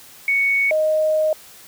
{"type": "tone pair in turn", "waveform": "sine", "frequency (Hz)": [2223, 621.8], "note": ["C#7", "D#5"], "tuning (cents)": [4, -1], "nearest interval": "octave + minor seventh", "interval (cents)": 2205, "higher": "first", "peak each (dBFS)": -15, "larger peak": "neither", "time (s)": [[0.28, 0.71], [0.71, 1.33]], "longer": "second", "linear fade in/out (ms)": 2, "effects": ["white hiss -44 dBFS RMS until 1.67 s"]}